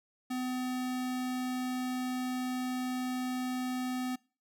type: tone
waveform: square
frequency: 253.3 Hz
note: B3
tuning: 44 cents sharp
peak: -33 dBFS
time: 0.3-4.16 s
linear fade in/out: 10 ms
effects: noise-tail reverb RT60 0.4 s tail -25 dB re dry